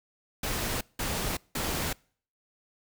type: noise bursts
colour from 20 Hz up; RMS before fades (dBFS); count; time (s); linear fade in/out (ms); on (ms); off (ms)
pink; -31; 3; 0.43-1.93; 5; 380; 180
effects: noise-tail reverb RT60 0.5 s tail -26 dB re dry